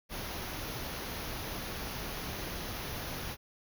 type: band-stop noise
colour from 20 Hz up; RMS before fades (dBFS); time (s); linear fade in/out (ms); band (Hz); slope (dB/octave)
pink; -39; 0.09-3.37; 50; 6500 to 10000; 96
effects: none